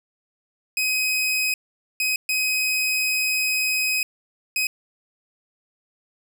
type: tone bursts at uneven times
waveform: sawtooth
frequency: 2523 Hz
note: D#7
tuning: 23 cents sharp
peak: -17 dBFS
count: 4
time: 0.77-1.54 / 2-2.16 / 2.29-4.03 / 4.56-4.67 s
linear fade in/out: 2 ms
effects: none